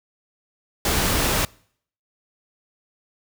pink noise, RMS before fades -21 dBFS, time 0.85-1.45 s, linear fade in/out 2 ms, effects noise-tail reverb RT60 0.6 s tail -25 dB re dry

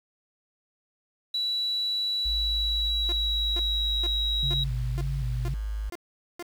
sine tone with pitch glide, 3933 to 3854 Hz, B7 to B7, -8 to -43 cents, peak -25 dBFS, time 1.34-4.64 s, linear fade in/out 5 ms, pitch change -35 cents, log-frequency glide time 2.18-4.06 s
sine tone, 52.3 Hz, G#1, 13 cents sharp, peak -28 dBFS, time 2.25-5.9 s, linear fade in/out 10 ms
sawtooth tone bursts, 348.3 Hz, F4, 5 cents flat, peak -31 dBFS, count 8, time 3.09-6.426 s, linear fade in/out 0 ms, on 32 ms, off 440 ms
sine tone with vibrato, 130 Hz, C3, 11 cents flat, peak -29 dBFS, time 4.43-5.54 s, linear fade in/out 2 ms, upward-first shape square, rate 1.9 Hz, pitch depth 84 cents each way
effects 8-bit

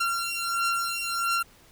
sawtooth beating tone pair, 1373 / 1374.5 Hz, F6 / F6, -30 / -28 cents, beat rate 1.5 Hz, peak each -25 dBFS, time 0-1.43 s, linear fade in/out 10 ms, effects pink hiss -56 dBFS RMS until 1.71 s

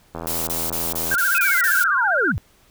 click train, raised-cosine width 1 ms, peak -16 dBFS, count 83, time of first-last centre 0.15-1.14 s, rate 82.8 Hz
blue noise bursts, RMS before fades -25 dBFS, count 7, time 0.27-1.838 s, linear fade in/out 0 ms, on 200 ms, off 28 ms
sine tone with vibrato, 1492 Hz, F#6, 14 cents sharp, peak -17 dBFS, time 1.11-2.32 s, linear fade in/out 5 ms, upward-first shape sine, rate 15 Hz, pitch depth 130 cents each way
sine linear sweep, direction down, 2589 to 61.2 Hz, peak -21 dBFS, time 1.35-2.38 s, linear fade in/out 0 ms
effects pink hiss -56 dBFS RMS until 2.7 s

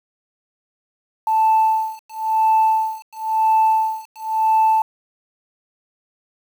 sine tone with tremolo, 880 Hz, A5, in tune, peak -10 dBFS, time 1.27-4.82 s, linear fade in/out 2 ms, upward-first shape sine, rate 0.97 Hz, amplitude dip 100%, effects tanh soft clip ceiling -9 dBFS + 7-bit

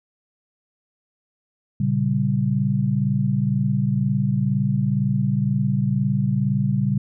sine chord, G diminished, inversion first, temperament equal, 116.54 / 138.59 / 196 Hz, Bb2 / Db3 / G3, 0 / 0 / 0 cents, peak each -24 / -21 / -22 dBFS, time 1.8-6.98 s, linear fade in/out 5 ms, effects none

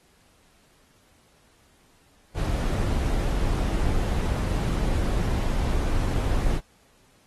brown noise, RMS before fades -24 dBFS, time 2.34-6.61 s, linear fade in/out 50 ms, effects pink hiss -61 dBFS RMS until 7.26 s + AAC 32 kbps

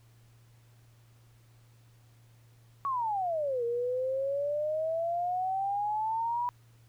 sine exponential two-way sweep, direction down then up, 1133 to 466 to 981 Hz, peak -28 dBFS, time 2.85-6.49 s, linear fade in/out 0 ms, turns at 3.64 s, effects added 116 Hz sine -57 dBFS peak until 6.88 s + pink hiss -67 dBFS RMS until 6.88 s

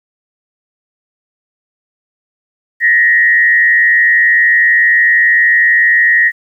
sine tone with frequency modulation, 1882 Hz, A#6, 16 cents sharp, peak -6 dBFS, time 2.8-6.32 s, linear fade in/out 50 ms, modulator 113 Hz, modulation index 0.71, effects 8-bit

